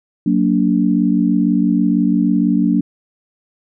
sine chord, Gb augmented, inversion none, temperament just, 185 / 231.2 / 289.1 Hz, Gb3 / Bb3 / D4, 0 / -14 / -27 cents, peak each -16 dBFS, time 0.26-2.81 s, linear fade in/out 5 ms, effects none

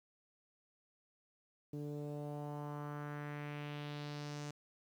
sawtooth tone with low-pass filter sweep, 146.83 Hz, D3, in tune, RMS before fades -44 dBFS, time 1.73-4.51 s, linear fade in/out 5 ms, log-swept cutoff 370 to 6900 Hz, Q 2.2, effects 11-bit

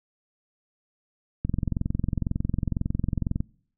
click train, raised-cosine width 5 ms, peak -13 dBFS, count 44, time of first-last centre 1.45-3.405 s, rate 22 Hz, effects noise-tail reverb RT60 0.6 s tail -26 dB re dry

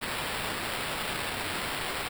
white noise with sample-and-hold, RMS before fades -33 dBFS, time 0.01-2.09 s, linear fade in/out 20 ms, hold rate 6300 Hz, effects none

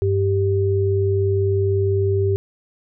sine tone pair together, 98 / 392 Hz, G2 / G4, 0 / 0 cents, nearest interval 2 octaves, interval 2400 cents, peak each -18 / -19 dBFS, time 0.02-2.36 s, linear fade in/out 0 ms, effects none

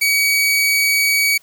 sawtooth tone, 2264 Hz, C#7, 36 cents sharp, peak -10 dBFS, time 0.01-1.38 s, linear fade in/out 10 ms, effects white hiss -52 dBFS RMS until 1.42 s

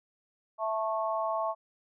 sine chord, A major, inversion second, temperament equal with one note detuned, 659.3 / 880 / 1096.6 Hz, E5 / A5 / C#6, 0 / 0 / -19 cents, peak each -31 / -34 / -33 dBFS, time 0.58-1.55 s, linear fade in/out 50 ms, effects none

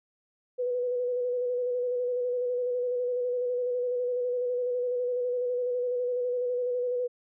sine tone with vibrato, 493.9 Hz, B4, in tune, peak -26 dBFS, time 0.58-7.08 s, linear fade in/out 20 ms, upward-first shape square, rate 12 Hz, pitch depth 22 cents each way, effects none

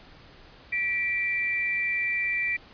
sine tone pair together, 1947.2 / 2349 Hz, B6 / D7, -25 / 0 cents, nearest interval minor third, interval 325 cents, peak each -29 / -26 dBFS, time 0.72-2.57 s, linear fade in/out 10 ms, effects pink hiss -51 dBFS RMS until 2.73 s + resampled to 11025 Hz

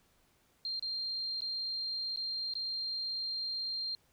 sine tone with dropouts, 4186 Hz, C8, in tune, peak -34 dBFS, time 0.65-3.95 s, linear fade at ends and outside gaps 1 ms, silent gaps 0.795-0.825 / 1.406-1.419 / 2.161-2.172 / 2.537-2.553 s, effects pink hiss -70 dBFS RMS until 4.12 s

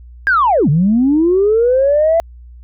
sine linear two-way sweep, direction down then up, 1650 to 136.6 to 676 Hz, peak -8 dBFS, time 0.27-2.2 s, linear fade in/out 0 ms, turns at 0.69 s, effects tanh soft clip ceiling -4 dBFS + added 60 Hz sine -34 dBFS peak until 2.63 s

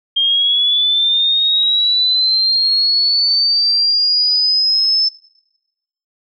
sine linear sweep, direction up, 3200 to 5274 Hz, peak -11 dBFS, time 0.16-5.09 s, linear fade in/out 10 ms, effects noise-tail reverb RT60 1.0 s tail -25 dB re dry

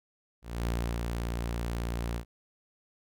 sawtooth tone with ADSR envelope, 58.27 Hz, A#1, in tune, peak -24 dBFS, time 0.42-2.25 s, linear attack 250 ms, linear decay 320 ms, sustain -3 dB, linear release 89 ms, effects none

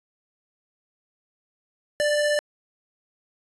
square tone pair together, 591.8 / 1760 Hz, D5 / A6, +13 / 0 cents, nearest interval octave + perfect fifth, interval 1887 cents, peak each -21 / -30 dBFS, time 2-2.39 s, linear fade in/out 0 ms, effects resampled to 24000 Hz

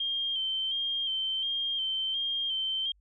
sine tone with vibrato, 3160 Hz, G7, 13 cents sharp, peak -28 dBFS, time 0-2.92 s, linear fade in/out 5 ms, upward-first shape square, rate 1.4 Hz, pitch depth 30 cents each way, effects added 50 Hz sine -61 dBFS peak until 3 s

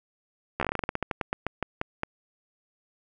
slowing click train, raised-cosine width 0.5 ms, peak -12 dBFS, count 20, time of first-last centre 0.6-2.034 s, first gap 13 ms, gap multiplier 1.17, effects none

